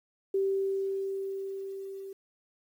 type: tone with level ramp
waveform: sine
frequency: 389.2 Hz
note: G4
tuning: 12 cents flat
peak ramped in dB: -24 to -39 dBFS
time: 0.34-2.13 s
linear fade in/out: 5 ms
effects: 10-bit